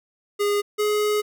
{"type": "tone pair in turn", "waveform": "square", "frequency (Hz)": [410, 420.1], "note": ["G#4", "G#4"], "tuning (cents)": [-22, 20], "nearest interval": "unison", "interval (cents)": 42, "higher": "second", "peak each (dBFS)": -20, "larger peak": "neither", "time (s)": [[0.39, 0.62], [0.78, 1.22]], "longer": "second", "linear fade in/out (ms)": 20, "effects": []}